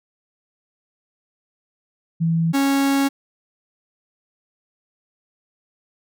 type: tone pair in turn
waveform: sine / 45% pulse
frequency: 164.81 / 275.8 Hz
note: E3 / C#4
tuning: 0 / -9 cents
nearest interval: major sixth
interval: 891 cents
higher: second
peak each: -16 dBFS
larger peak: neither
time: 2.2-2.53 / 2.53-3.09 s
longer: second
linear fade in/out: 20 ms
effects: none